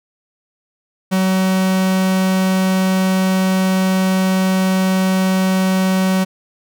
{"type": "tone", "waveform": "45% pulse", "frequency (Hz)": 188.2, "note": "F#3", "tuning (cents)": 30, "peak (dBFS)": -13, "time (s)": [1.11, 6.25], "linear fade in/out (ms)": 20, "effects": []}